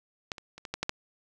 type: clicks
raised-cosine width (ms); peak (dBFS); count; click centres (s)
0.2; -15 / -25 / -28 / -21 / -15 / -12 / -11; 7; 0.318 / 0.382 / 0.58 / 0.652 / 0.74 / 0.83 / 0.894
effects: none